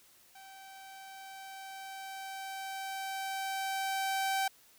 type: tone with level ramp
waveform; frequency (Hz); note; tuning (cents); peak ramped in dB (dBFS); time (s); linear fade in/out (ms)
sawtooth; 774; G5; -22; -47 to -25; 0.35-4.48; 5
effects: white hiss -62 dBFS RMS until 4.78 s